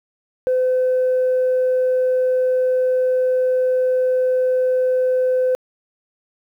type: tone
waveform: sine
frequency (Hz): 510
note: C5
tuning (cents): -44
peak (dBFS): -13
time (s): 0.47-5.55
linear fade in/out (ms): 0
effects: tanh soft clip ceiling -12 dBFS + 9-bit